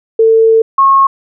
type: tone pair in turn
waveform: sine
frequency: 448.1 / 1088.2 Hz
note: A4 / C#6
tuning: +32 / -32 cents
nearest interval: octave + minor third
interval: 1536 cents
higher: second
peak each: -4 dBFS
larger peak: neither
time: 0.19-0.62 / 0.78-1.07 s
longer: first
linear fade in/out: 5 ms
effects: none